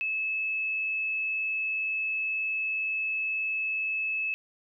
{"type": "tone", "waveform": "sine", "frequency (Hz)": 2601, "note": "E7", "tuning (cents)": -24, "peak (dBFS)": -27, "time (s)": [0.01, 4.34], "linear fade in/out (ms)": 0, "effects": []}